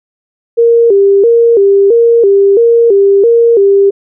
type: tone with vibrato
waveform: sine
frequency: 430 Hz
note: A4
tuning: 40 cents flat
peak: -3 dBFS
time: 0.57-3.91 s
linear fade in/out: 20 ms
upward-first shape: square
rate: 1.5 Hz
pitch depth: 140 cents each way
effects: none